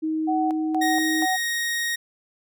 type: tone with pitch glide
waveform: sine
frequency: 314.9 to 317.1 Hz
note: D#4 to D#4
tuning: +21 to +33 cents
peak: -22 dBFS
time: 0.02-1.26 s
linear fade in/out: 20 ms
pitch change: +12 cents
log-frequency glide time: 0.7-0.84 s
type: tone with tremolo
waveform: sine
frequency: 749 Hz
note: F#5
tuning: 21 cents sharp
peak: -22 dBFS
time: 0.27-1.37 s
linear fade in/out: 20 ms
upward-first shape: square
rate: 2.1 Hz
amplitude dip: 80%
type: tone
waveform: sawtooth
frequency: 1872 Hz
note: A#6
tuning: 7 cents sharp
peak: -20 dBFS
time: 0.81-1.96 s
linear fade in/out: 10 ms
effects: none